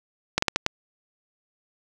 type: slowing click train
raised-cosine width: 0.2 ms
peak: -3 dBFS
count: 5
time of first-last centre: 0.38-0.664 s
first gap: 44 ms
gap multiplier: 1.33
effects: none